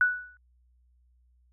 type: tone with exponential decay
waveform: sine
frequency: 1478 Hz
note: F#6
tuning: 2 cents flat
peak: -16 dBFS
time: 0.01-0.37 s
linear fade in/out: 1 ms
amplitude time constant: 77 ms
effects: added 61 Hz sine -61 dBFS peak until 1.52 s